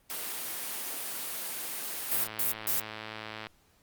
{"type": "high-pass noise", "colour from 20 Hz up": "white", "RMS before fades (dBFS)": -36, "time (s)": [0.1, 2.27], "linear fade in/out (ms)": 0, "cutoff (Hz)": 220, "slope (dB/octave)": 12}
{"type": "noise bursts", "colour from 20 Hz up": "violet", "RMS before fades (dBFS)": -28, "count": 3, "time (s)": [2.11, 2.8], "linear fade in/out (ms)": 2, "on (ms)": 130, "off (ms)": 150}
{"type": "click train", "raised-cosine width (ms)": 0.3, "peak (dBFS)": -23, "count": 148, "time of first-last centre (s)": [2.12, 3.469], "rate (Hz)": 109}
{"effects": ["pink hiss -66 dBFS RMS until 3.82 s", "Opus 32 kbps"]}